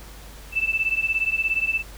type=beating tone pair; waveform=sine; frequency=2637 / 2654 Hz; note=E7 / E7; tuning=0 / +11 cents; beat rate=17 Hz; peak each=-23 / -24 dBFS; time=0.52-1.83 s; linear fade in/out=50 ms; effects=added 50 Hz sine -41 dBFS peak until 1.97 s + pink hiss -45 dBFS RMS until 1.97 s